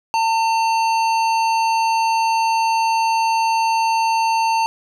triangle tone with hard clipping, 900 Hz, A5, 39 cents sharp, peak -17 dBFS, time 0.14-4.66 s, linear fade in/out 0 ms, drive 18 dB, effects none

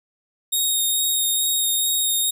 10% pulse tone with vibrato, 3729 Hz, A#7, in tune, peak -12 dBFS, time 0.52-2.31 s, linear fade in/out 10 ms, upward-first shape sine, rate 2.3 Hz, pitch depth 13 cents each way, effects 9-bit

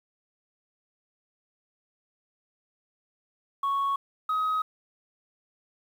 sine tone pair in turn, 1108.7 / 1264.6 Hz, C#6 / D#6, 0 / +28 cents, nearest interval major second, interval 228 cents, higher second, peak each -22 dBFS, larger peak neither, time 3.63-3.96 / 4.29-4.62 s, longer neither, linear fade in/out 5 ms, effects tanh soft clip ceiling -22 dBFS + 9-bit

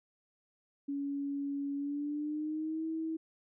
sine tone with pitch glide, 281.5 to 321.5 Hz, C#4 to E4, +27 to -43 cents, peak -33 dBFS, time 0.88-3.17 s, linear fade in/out 10 ms, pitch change +230 cents, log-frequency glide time 1.76-2.85 s, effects none

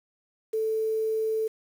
sine tone with quantisation, 440 Hz, A4, in tune, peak -24 dBFS, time 0.53-1.48 s, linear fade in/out 10 ms, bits 8, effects none

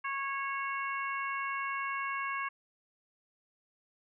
harmonic tone, 550 Hz, C#5, 14 cents flat, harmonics 2 / 3 / 4 / 5, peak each -35 / -39 / -39 / -44 dBFS, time 0.04-2.49 s, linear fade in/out 10 ms, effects none

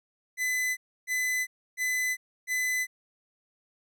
45% pulse tone bursts, 2011 Hz, B6, 31 cents sharp, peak -26 dBFS, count 4, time 0.37-2.87 s, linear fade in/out 50 ms, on 400 ms, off 300 ms, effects none

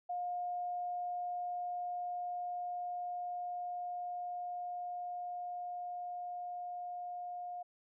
sine tone with level ramp, 712 Hz, F5, 33 cents sharp, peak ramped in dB -35 to -40 dBFS, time 0.09-7.63 s, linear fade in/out 10 ms, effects none

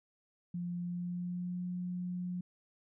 sine tone with pitch glide, 175.1 to 179.19 Hz, F3 to F3, +5 to +45 cents, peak -35 dBFS, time 0.54-2.41 s, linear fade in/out 5 ms, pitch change +40 cents, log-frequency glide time 0.78-1.64 s, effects none

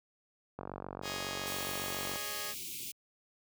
click train, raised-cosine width 1 ms, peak -26 dBFS, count 75, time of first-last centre 0.59-2.158 s, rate 47.2 Hz
5% pulse chord, Ab suspended fourth, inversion none, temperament just, 415.3 / 553.7 / 623 Hz, Ab4 / Db5 / Eb5, 0 / -2 / +2 cents, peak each -32 dBFS, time 1.02-2.55 s, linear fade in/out 50 ms
white band-stop noise, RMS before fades -42 dBFS, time 1.46-2.92 s, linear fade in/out 10 ms, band 410 to 2200 Hz, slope 96 dB/octave
effects high-pass 60 Hz 12 dB/octave

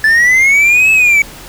triangle linear two-way sweep, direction up then down, 1732 to 2612 to 2255 Hz, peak -4 dBFS, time 0.04-1.22 s, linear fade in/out 2 ms, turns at 0.91 s, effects pink hiss -32 dBFS RMS until 1.48 s

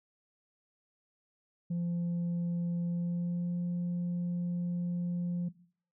sine tone with pitch glide, 172.6 to 175.21 Hz, F3 to F3, -20 to +6 cents, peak -28 dBFS, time 1.7-5.49 s, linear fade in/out 10 ms, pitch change +26 cents, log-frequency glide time 2.84-3.58 s, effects noise-tail reverb RT60 0.5 s tail -19 dB re dry + tanh soft clip ceiling -29 dBFS

